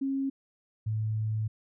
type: tone pair in turn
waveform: sine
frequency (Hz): 271.4 / 108.89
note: C#4 / A2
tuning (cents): -36 / -18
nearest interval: octave + major third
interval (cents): 1582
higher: first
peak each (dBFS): -27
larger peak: neither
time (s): 0.01-0.3 / 0.86-1.48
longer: second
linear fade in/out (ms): 10
effects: none

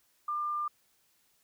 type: tone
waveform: sine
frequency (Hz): 1197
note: D6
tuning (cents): +33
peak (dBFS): -30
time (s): 0.28-0.68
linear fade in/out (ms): 5
effects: white hiss -70 dBFS RMS until 1.43 s

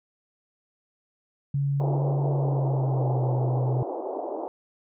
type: tone with pitch glide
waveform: sine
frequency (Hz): 140.3 to 127.18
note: C#3 to C3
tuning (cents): +21 to -49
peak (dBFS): -22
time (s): 1.54-3.83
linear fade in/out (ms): 5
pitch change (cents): -170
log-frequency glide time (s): 2.3-3.23
type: band-pass noise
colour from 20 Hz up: pink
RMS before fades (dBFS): -32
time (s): 1.8-4.48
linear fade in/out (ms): 0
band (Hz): 310 to 880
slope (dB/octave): 48
effects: none

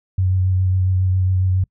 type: tone with vibrato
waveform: sine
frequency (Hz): 93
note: F#2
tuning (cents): +9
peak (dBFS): -14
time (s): 0.18-1.64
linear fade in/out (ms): 5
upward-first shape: triangle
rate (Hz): 7.3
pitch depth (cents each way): 23
effects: noise-tail reverb RT60 0.1 s tail -26 dB re dry

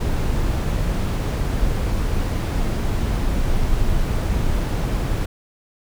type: noise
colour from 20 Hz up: brown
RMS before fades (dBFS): -20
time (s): 0-5.26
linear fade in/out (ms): 10
effects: none

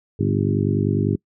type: harmonic tone with a mistuned harmonic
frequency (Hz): 50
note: G1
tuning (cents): +35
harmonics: 2 / 3 / 4 / 5 / 6 / 7 / 8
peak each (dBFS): -22 / -24 / -25 / -26 / -27 / -27 / -28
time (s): 0.19-1.16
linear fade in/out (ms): 10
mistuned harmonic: 2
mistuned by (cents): +75
effects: noise-tail reverb RT60 0.1 s tail -25 dB re dry

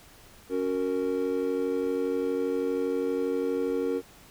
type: chord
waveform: triangle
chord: F# major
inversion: second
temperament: just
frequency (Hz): 277.5 / 370 / 462.5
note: C#4 / F#4 / A#4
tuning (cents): +2 / 0 / -14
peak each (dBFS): -29 / -30 / -26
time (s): 0.49-4.02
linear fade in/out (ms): 50
effects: pink hiss -53 dBFS RMS until 4.3 s

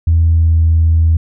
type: tone with pitch glide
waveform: sine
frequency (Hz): 82.41 to 81.42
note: E2 to E2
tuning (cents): 0 to -21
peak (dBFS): -6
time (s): 0.07-1.17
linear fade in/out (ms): 5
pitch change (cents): -21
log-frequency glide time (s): 0.22-0.62
effects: tanh soft clip ceiling -3 dBFS

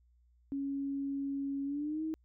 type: tone with pitch glide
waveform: sine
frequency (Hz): 277.2 to 316.6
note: C#4 to D#4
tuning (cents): 0 to +30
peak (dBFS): -33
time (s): 0.52-2.14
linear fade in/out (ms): 0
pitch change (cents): +230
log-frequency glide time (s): 1.65-2.03
effects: added 60 Hz sine -64 dBFS peak until 2.24 s

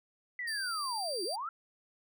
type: linear two-way sweep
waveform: sine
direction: down then up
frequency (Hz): 2016 to 329.6 to 1379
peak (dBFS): -35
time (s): 0.39-1.49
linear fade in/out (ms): 2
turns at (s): 1.24
type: tone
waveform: 35% pulse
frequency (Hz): 4702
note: D8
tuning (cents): +1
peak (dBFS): -35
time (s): 0.47-1.36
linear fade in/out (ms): 10
effects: none

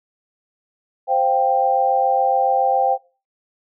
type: chord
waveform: sine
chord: C suspended fourth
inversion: none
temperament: just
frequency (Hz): 523.3 / 697.7 / 784.9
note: C5 / F5 / G5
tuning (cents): 0 / -2 / +2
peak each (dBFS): -21 / -22 / -16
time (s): 1.07-2.98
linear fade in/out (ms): 50
effects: noise-tail reverb RT60 0.3 s tail -18 dB re dry

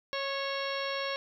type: harmonic tone with a mistuned harmonic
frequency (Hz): 549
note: C#5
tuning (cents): -17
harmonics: 1 / 2 / 3 / 4 / 5 / 6 / 7 / 8 / 10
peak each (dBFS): -35 / -38 / -40 / -41 / -42 / -43 / -43 / -44 / -45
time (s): 0.13-1.16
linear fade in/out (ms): 0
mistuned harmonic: 3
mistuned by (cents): +20
effects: 11-bit

